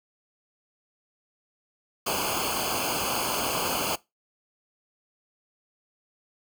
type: noise with comb filter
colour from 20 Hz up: pink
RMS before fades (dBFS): -28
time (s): 2.06-3.96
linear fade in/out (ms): 10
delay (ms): 0.53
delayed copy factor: -1
effects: noise-tail reverb RT60 0.2 s tail -20 dB re dry